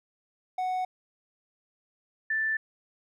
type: tone pair in turn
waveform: triangle / sine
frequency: 740 / 1764.5 Hz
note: F#5 / A6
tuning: 0 / +4 cents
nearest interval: octave + minor third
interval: 1504 cents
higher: second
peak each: -25 dBFS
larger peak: neither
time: 0.58-0.85 / 2.3-2.57 s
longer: neither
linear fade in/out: 5 ms
effects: none